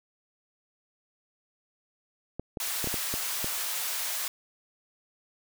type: clicks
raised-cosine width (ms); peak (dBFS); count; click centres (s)
2; -20; 7; 2.396 / 2.572 / 2.843 / 2.873 / 2.942 / 3.14 / 3.444
type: high-pass noise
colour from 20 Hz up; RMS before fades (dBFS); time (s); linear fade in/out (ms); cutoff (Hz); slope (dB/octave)
white; -32; 2.6-4.28; 2; 690; 12
effects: none

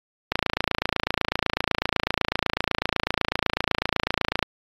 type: click train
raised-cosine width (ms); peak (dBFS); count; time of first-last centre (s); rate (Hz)
0.3; -5; 116; 0.32-4.427; 28
effects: AAC 32 kbps

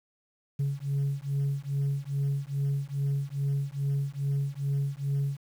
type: beating tone pair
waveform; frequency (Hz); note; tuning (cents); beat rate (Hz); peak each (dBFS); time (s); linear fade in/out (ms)
sine; 138.59 / 140.99; C#3 / C#3; 0 / +30; 2.4; -28; 0.59-5.37; 10
effects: tanh soft clip ceiling -23 dBFS + 9-bit

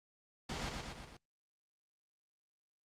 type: noise with echo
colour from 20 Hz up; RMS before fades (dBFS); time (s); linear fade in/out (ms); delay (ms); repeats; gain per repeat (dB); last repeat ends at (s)
pink; -41; 0.49-0.69; 5; 120; 4; -3; 1.17
effects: low-pass 6000 Hz 12 dB/octave + Opus 48 kbps

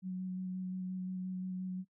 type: tone with vibrato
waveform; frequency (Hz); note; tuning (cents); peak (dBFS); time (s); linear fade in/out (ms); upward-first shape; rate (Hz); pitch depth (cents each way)
sine; 185; F#3; 0; -36; 0.02-1.85; 50; square; 5.7; 10
effects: noise-tail reverb RT60 0.1 s tail -25 dB re dry

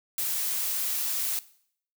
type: noise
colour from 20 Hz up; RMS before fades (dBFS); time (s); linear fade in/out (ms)
blue; -29; 0.18-1.39; 0
effects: noise-tail reverb RT60 0.6 s tail -18 dB re dry

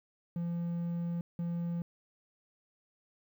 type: tone bursts at uneven times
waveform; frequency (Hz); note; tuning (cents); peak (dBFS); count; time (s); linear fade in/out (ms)
triangle; 171.2; F3; -34; -30; 2; 0.36-1.21 / 1.39-1.82; 2
effects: 11-bit

